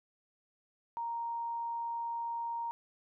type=tone; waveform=sine; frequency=932.3 Hz; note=A#5; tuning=in tune; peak=-34 dBFS; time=0.97-2.71 s; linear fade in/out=0 ms; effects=none